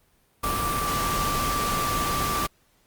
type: tone in noise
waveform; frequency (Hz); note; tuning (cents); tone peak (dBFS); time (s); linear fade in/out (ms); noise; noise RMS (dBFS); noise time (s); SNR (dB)
sine; 1170; D6; -7; -26; 0.43-2.47; 10; pink; -28; 0.43-2.47; -1
effects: pink hiss -64 dBFS RMS until 2.86 s + Opus 32 kbps